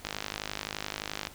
click train, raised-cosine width 0.2 ms, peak -15 dBFS, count 64, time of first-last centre 0.05-1.271 s, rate 51.6 Hz, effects pink hiss -51 dBFS RMS until 1.34 s

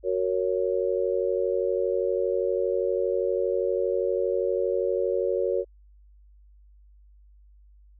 sine chord, F# major, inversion none, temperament just, 370 / 462.5 / 555 Hz, F#4 / A#4 / C#5, 0 / -14 / +2 cents, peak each -27 dBFS, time 0.03-5.65 s, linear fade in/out 50 ms, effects added 50 Hz sine -51 dBFS peak until 7.99 s

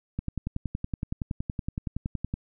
click train, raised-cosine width 5 ms, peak -17 dBFS, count 24, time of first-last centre 0.19-2.34 s, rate 10.7 Hz, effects none

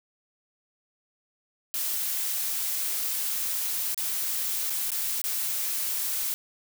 blue noise with dropouts, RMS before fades -29 dBFS, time 1.74-6.34 s, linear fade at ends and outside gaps 0 ms, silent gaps 3.945-3.977 / 4.697-4.703 / 4.905-4.918 / 5.216-5.24 s, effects none

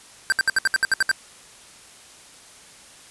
square tone bursts, 1568 Hz, G6, in tune, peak -16 dBFS, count 10, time 0.3-1.114 s, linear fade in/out 0 ms, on 22 ms, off 66 ms, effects white hiss -47 dBFS RMS until 3.1 s + resampled to 24000 Hz

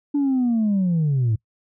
sine linear sweep, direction down, 292.4 to 104.2 Hz, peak -15 dBFS, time 0.14-1.36 s, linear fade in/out 10 ms, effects noise-tail reverb RT60 0.1 s tail -24 dB re dry + tanh soft clip ceiling -15 dBFS

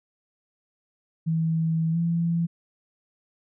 sine tone with pitch glide, 162.2 to 168.41 Hz, E3 to E3, -28 to +37 cents, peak -21 dBFS, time 1.26-2.47 s, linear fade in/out 20 ms, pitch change +65 cents, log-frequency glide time 1.92-1.97 s, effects none

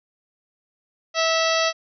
harmonic tone with a mistuned harmonic, 651 Hz, E5, 22 cents flat, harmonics 1 / 2 / 3 / 4 / 5 / 6 / 7 / 8 / 9, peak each -22 / -25 / -27 / -28 / -29 / -30 / -30 / -31 / -32 dBFS, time 1.14-1.73 s, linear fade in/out 50 ms, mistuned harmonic 4, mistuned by +31 cents, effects none

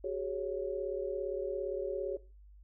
sine chord, F# suspended second, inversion none, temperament equal with one note detuned, 377.8 / 415.3 / 554.4 Hz, F#4 / G#4 / C#5, +36 / 0 / 0 cents, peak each -37 / -38 / -37 dBFS, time 0.04-2.17 s, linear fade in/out 5 ms, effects noise-tail reverb RT60 0.3 s tail -17 dB re dry + added 50 Hz sine -53 dBFS peak until 2.63 s

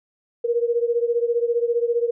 sine beating tone pair, 467.9 / 482.9 Hz, A#4 / B4, +6 / -39 cents, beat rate 15 Hz, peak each -20 / -23 dBFS, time 0.44-2.11 s, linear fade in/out 10 ms, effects none

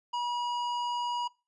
triangle tone with hard clipping, 965 Hz, B5, 40 cents flat, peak -31 dBFS, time 0.13-1.28 s, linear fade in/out 10 ms, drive 14 dB, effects noise-tail reverb RT60 0.3 s tail -23 dB re dry + resampled to 24000 Hz

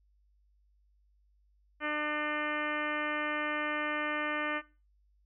harmonic tone, 300 Hz, D4, 37 cents sharp, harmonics 1 / 2 / 3 / 4 / 5 / 6 / 7 / 8 / 9 / 10, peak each -38 / -39 / -43 / -38 / -39 / -38 / -41 / -42 / -50 / -47 dBFS, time 1.8-4.62 s, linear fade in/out 50 ms, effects noise-tail reverb RT60 0.3 s tail -18 dB re dry + added 50 Hz sine -65 dBFS peak until 5.25 s

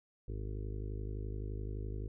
harmonic tone, 51.7 Hz, G#1, 7 cents flat, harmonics 1 / 2 / 3 / 4 / 5 / 6 / 7 / 8 / 9, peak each -39 / -42 / -55 / -57 / -53 / -55 / -51 / -52 / -56 dBFS, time 0.28-2.08 s, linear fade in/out 5 ms, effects none

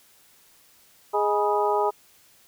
harmonic tone with a mistuned harmonic, 207.7 Hz, G#3, in tune, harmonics 2 / 3 / 4 / 5 / 6, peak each -24 / -29 / -25 / -27 / -30 dBFS, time 1.13-1.91 s, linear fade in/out 20 ms, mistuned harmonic 5, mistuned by -110 cents, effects white hiss -57 dBFS RMS until 2.47 s

